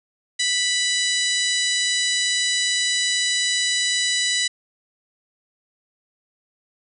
harmonic tone, 987.8 Hz, B5, in tune, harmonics 2 / 3 / 4 / 5 / 6 / 7 / 8 / 9, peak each -25 / -28 / -23 / -30 / -31 / -30 / -30 / -32 dBFS, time 0.39-4.48 s, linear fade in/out 10 ms, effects none

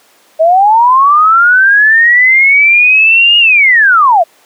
sine linear two-way sweep, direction up then down, 622.3 to 2871 to 622.3 Hz, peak -3 dBFS, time 0.39-4.24 s, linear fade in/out 20 ms, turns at 3.38 s, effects pink hiss -46 dBFS RMS until 4.45 s + high-pass 400 Hz 12 dB/octave

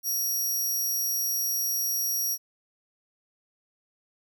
15% pulse tone, 5680 Hz, F8, 28 cents sharp, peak -20 dBFS, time 0.03-2.38 s, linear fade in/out 50 ms, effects none

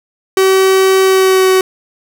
45% pulse tone with pitch glide, 381.5 to 376.2 Hz, G4 to F#4, -47 to +29 cents, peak -7 dBFS, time 0.37-1.61 s, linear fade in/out 2 ms, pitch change -24 cents, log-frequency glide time 1.03-1.49 s, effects none

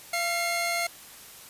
sawtooth tone pair together, 686 / 2139 Hz, F5 / C7, -31 / +38 cents, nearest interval octave + minor sixth, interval 1969 cents, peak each -25 dBFS, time 0.13-0.87 s, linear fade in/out 5 ms, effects white hiss -47 dBFS RMS until 1.49 s + resampled to 32000 Hz

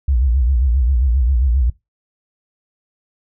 sine tone with vibrato, 63.1 Hz, B1, 38 cents sharp, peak -12 dBFS, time 0.08-1.7 s, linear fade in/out 5 ms, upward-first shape sine, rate 7.5 Hz, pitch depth 180 cents each way, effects noise-tail reverb RT60 0.2 s tail -20 dB re dry

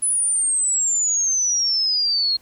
sine exponential sweep, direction down, 10160 to 4232 Hz, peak -17 dBFS, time 0.02-2.37 s, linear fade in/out 10 ms, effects pink hiss -55 dBFS RMS until 2.41 s

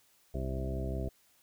harmonic tone with a mistuned harmonic, 65.41 Hz, C2, in tune, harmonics 1 / 2 / 3 / 4 / 5 / 6 / 8 / 9 / 10, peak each -35 / -39 / -43 / -45 / -45 / -43 / -47 / -52 / -44 dBFS, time 0.34-1.09 s, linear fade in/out 5 ms, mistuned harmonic 1, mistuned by -32 cents, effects white hiss -67 dBFS RMS until 1.42 s

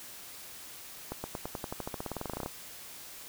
accelerating click train, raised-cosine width 1 ms, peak -21 dBFS, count 22, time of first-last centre 1.12-2.461 s, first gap 120 ms, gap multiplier 0.93, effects white hiss -47 dBFS RMS until 3.28 s

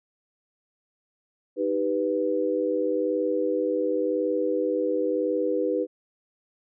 sine chord, Eb augmented, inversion none, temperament equal, 311.1 / 392 / 493.9 Hz, Eb4 / G4 / B4, 0 / 0 / 0 cents, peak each -28 / -28 / -25 dBFS, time 1.56-5.87 s, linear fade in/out 50 ms, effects none

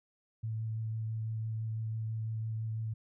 sine tone with vibrato, 110.9 Hz, A2, 14 cents sharp, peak -33 dBFS, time 0.43-2.94 s, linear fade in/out 10 ms, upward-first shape sine, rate 6 Hz, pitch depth 12 cents each way, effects none

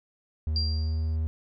triangle tone with pitch glide, 77.78 to 79.28 Hz, D#2 to D#2, 0 to +33 cents, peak -23 dBFS, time 0.47-1.27 s, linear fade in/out 0 ms, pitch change +33 cents, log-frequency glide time 0.64-0.94 s
sine tone with exponential decay, 4747 Hz, D8, 18 cents sharp, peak -25 dBFS, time 0.56-1.16 s, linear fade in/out 1 ms, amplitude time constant 130 ms
effects none

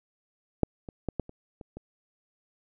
clicks, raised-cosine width 2 ms, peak -8 / -26 / -16 / -15 / -30 / -29 / -27 dBFS, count 7, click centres 0.633 / 0.888 / 1.087 / 1.197 / 1.294 / 1.612 / 1.77 s, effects none

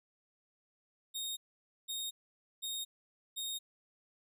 sawtooth tone bursts, 3711 Hz, A#7, 9 cents flat, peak -34 dBFS, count 4, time 1.14-3.59 s, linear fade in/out 20 ms, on 230 ms, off 510 ms, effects none

